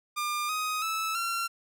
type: tone with pitch steps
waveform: sawtooth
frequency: 1200 / 1253.1 / 1308.6 / 1366.5 Hz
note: D6 / D#6 / E6 / F6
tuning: +37 / +12 / -13 / -38 cents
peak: -25 dBFS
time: 0.16-1.48 s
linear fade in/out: 20 ms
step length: 330 ms
effects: none